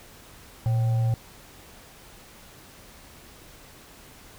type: tone with frequency modulation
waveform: sine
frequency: 116.54 Hz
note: A#2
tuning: in tune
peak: -20 dBFS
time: 0.66-1.14 s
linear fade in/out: 0 ms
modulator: 659 Hz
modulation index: 0.2
effects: pink hiss -49 dBFS RMS until 4.38 s